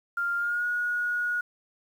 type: tone with pitch glide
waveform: sine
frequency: 1396.9 to 1449.5 Hz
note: F6 to F#6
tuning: 0 to -36 cents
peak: -25 dBFS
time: 0.17-1.41 s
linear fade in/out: 5 ms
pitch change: +64 cents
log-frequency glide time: 0.37-0.65 s
effects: 9-bit